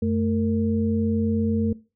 sine tone cluster, 91.9 / 220.7 / 462 Hz, F#2 / A3 / A#4, -11 / +5 / -16 cents, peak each -26 / -22 / -28 dBFS, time 0.02-1.73 s, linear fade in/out 5 ms, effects noise-tail reverb RT60 0.3 s tail -19 dB re dry

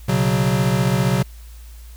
square chord, B suspended second, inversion none, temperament equal, 123.47 / 138.59 / 185 Hz, B2 / C#3 / F#3, 0 / 0 / 0 cents, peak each -21 dBFS, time 0.08-1.23 s, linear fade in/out 10 ms, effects added 57 Hz sine -36 dBFS peak until 1.96 s + white hiss -50 dBFS RMS until 1.96 s

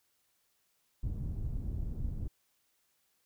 pink low-pass noise, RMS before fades -36 dBFS, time 1.03-2.28 s, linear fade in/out 5 ms, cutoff 140 Hz, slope 12 dB/octave, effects white hiss -75 dBFS RMS until 3.25 s

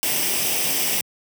white noise with comb filter, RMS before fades -22 dBFS, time 0.03-1.01 s, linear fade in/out 0 ms, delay 0.36 ms, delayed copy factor +0.6, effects high-pass 150 Hz 12 dB/octave

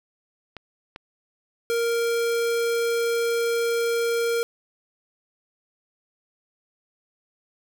clicks, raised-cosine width 0.3 ms, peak -21 dBFS, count 2, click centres 0.567 / 0.961 s
square tone, 466.2 Hz, A#4, in tune, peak -22 dBFS, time 1.7-4.43 s, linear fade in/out 0 ms
effects none

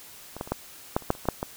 clicks, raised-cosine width 1 ms, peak -23 / -16 / -26 / -11 / -8 / -30 / -7 / -30 / -23 / -7 / -14 dBFS, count 11, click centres 0.366 / 0.411 / 0.475 / 0.52 / 0.965 / 1.023 / 1.104 / 1.151 / 1.255 / 1.287 / 1.429 s, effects white hiss -47 dBFS RMS until 1.56 s

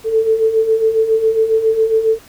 sine beating tone pair, 438.1 / 445.4 Hz, A4 / A4, -7 / +21 cents, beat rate 7.3 Hz, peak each -18 / -12 dBFS, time 0.04-2.19 s, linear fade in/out 50 ms, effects pink hiss -43 dBFS RMS until 2.28 s

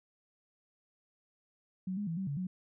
sine tone with pitch steps, 186.6 / 206 / 165.2 / 191.7 / 141.9 / 184 Hz, F#3 / G#3 / E3 / G3 / C#3 / F#3, +15 / -14 / +4 / -38 / +41 / -9 cents, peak -33 dBFS, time 1.87-2.47 s, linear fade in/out 5 ms, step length 100 ms, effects none

